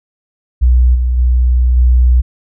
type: tone with level steps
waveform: sine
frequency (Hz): 61.74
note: B1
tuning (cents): 0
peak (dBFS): -5 / -10 / -7 / -5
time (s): 0.61-2.22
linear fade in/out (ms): 20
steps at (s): 0.94 / 1.17 / 1.76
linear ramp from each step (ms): 20
effects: none